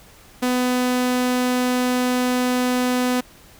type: tone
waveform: sawtooth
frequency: 250 Hz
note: B3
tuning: 21 cents sharp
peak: -14 dBFS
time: 0.42-3.21 s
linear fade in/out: 10 ms
effects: pink hiss -48 dBFS RMS until 3.59 s